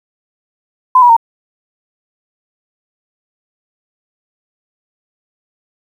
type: tone with pitch steps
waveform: sine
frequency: 1015 / 969 / 919 Hz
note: B5 / B5 / A#5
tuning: +47 / -33 / -25 cents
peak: -3 dBFS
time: 0.95-1.166 s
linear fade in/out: 5 ms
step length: 72 ms
effects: 7-bit